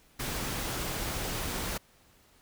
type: noise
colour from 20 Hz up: pink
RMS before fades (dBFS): -34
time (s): 0.19-1.78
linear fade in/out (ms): 10
effects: pink hiss -62 dBFS RMS until 2.41 s